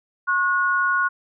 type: tone pair together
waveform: sine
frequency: 1090 / 1450.8 Hz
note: C#6 / F#6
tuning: -29 / -34 cents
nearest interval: perfect fourth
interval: 495 cents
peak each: -22 / -19 dBFS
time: 0.27-1.09 s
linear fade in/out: 20 ms
effects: none